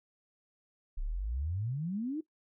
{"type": "exponential sweep", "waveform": "sine", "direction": "up", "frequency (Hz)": [30.44, 329.6], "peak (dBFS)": -32, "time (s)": [0.97, 2.21], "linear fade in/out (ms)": 10, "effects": ["noise-tail reverb RT60 0.1 s tail -17 dB re dry"]}